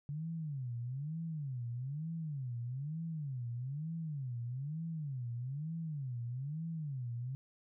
sine tone with vibrato, 140 Hz, C#3, 18 cents sharp, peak -37 dBFS, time 0.09-7.35 s, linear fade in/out 0 ms, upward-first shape sine, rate 1.1 Hz, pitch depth 290 cents each way, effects none

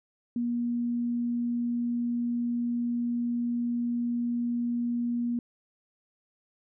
sine tone, 238.8 Hz, A#3, 42 cents sharp, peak -26 dBFS, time 0.36-5.39 s, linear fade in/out 2 ms, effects none

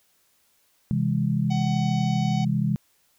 sine chord, C augmented, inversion none, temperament just, 130.81 / 163.52 / 204.4 Hz, C3 / E3 / G#3, 0 / -14 / -27 cents, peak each -25 dBFS, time 0.91-2.76 s, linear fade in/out 0 ms
harmonic tone, 750 Hz, F#5, 23 cents sharp, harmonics 1 / 3 / 4 / 5 / 6 / 7 / 8 / 9, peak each -31 / -41 / -43 / -45 / -47 / -48 / -49 / -50 dBFS, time 1.5-2.45 s, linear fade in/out 10 ms
effects white hiss -65 dBFS RMS until 3.18 s

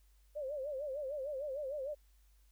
sine tone with vibrato, 561 Hz, C#5, 21 cents sharp, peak -37 dBFS, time 0.35-1.95 s, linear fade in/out 20 ms, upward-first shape sine, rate 6.6 Hz, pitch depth 140 cents each way, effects added 50 Hz sine -63 dBFS peak until 2.51 s + white hiss -75 dBFS RMS until 2.51 s

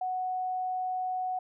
sine tone, 740 Hz, F#5, in tune, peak -29 dBFS, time 0.01-1.39 s, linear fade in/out 5 ms, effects none

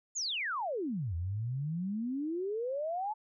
sine exponential two-way sweep, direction down then up, 7280 to 81.2 to 880 Hz, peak -32 dBFS, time 0.15-3.14 s, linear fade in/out 20 ms, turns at 1.15 s, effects none

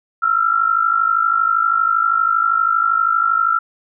sine tone pair together, 1325 / 1377.6 Hz, E6 / F6, +9 / -24 cents, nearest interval minor second, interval 67 cents, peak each -16 dBFS, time 0.22-3.59 s, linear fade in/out 10 ms, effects none

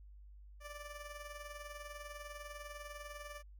15% pulse tone with tremolo, 587.3 Hz, D5, in tune, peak -38 dBFS, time 0.6-3.43 s, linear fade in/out 50 ms, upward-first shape triangle, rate 20 Hz, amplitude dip 65%, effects added 50 Hz sine -53 dBFS peak until 3.59 s

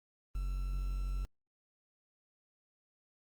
triangle tone with quantisation, 46.25 Hz, F#1, in tune, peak -31 dBFS, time 0.35-1.25 s, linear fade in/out 0 ms, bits 9, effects Opus 24 kbps

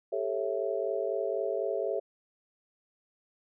sine chord, A dominant seventh, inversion third, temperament just, 396 / 440 / 550 / 660 Hz, G4 / A4 / C#5 / E5, +18 / 0 / -14 / +2 cents, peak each -34 dBFS, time 0.12-2 s, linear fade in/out 10 ms, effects none

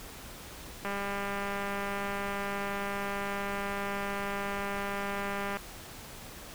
click train, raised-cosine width 0.5 ms, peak -20 dBFS, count 945, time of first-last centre 0.85-5.57 s, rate 200 Hz, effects pink hiss -46 dBFS RMS until 6.54 s

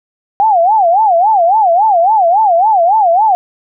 sine tone with vibrato, 770 Hz, G5, 31 cents flat, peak -6 dBFS, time 0.4-3.35 s, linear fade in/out 0 ms, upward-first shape sine, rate 3.6 Hz, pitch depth 250 cents each way, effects none

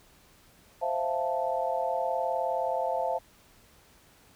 sine chord, F major seventh, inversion second, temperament equal, 523.3 / 659.3 / 698.5 / 880 Hz, C5 / E5 / F5 / A5, 0 / 0 / 0 / 0 cents, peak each -32 dBFS, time 0.81-3.19 s, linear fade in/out 20 ms, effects pink hiss -59 dBFS RMS until 4.35 s

